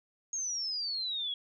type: exponential sweep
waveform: sine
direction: down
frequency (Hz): 6600 to 3300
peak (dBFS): -32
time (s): 0.33-1.34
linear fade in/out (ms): 2
effects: none